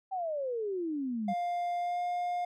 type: exponential sweep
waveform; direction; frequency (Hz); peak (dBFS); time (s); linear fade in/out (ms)
sine; down; 784 to 190; -31; 0.11-1.34; 20
type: tone with pitch glide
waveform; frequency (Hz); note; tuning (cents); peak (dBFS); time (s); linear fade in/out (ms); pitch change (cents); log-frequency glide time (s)
triangle; 702 to 709.3; F5 to F5; +9 to +27; -28; 1.28-2.45; 5; +18; 1.79-2.01
effects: none